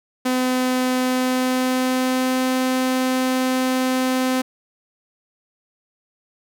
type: tone with pitch glide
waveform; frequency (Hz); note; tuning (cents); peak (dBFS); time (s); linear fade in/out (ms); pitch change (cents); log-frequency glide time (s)
sawtooth; 254.5 to 257.5; C4 to C4; -48 to -28; -14; 0.25-4.42; 10; +20; 1-2.48
effects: none